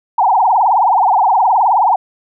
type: tone with vibrato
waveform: sine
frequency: 841 Hz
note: G#5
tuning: 22 cents sharp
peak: -8 dBFS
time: 0.18-1.96 s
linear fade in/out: 5 ms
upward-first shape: triangle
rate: 19 Hz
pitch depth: 280 cents each way
effects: none